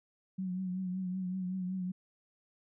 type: tone with vibrato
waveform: sine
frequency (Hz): 184.9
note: F#3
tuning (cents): -1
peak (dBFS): -33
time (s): 0.38-1.92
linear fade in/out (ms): 10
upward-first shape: triangle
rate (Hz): 5.3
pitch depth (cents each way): 53
effects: none